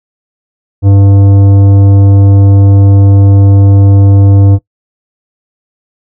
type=tone with tanh clipping; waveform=sine; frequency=99 Hz; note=G2; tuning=18 cents sharp; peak=-3 dBFS; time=0.82-4.59 s; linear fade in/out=50 ms; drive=12 dB; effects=noise-tail reverb RT60 0.1 s tail -18 dB re dry